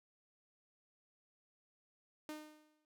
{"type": "tone with exponential decay", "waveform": "sawtooth", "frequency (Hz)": 305.3, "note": "D#4", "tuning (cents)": -33, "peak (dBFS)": -38, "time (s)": [2.29, 2.85], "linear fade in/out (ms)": 1, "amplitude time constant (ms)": 120, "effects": []}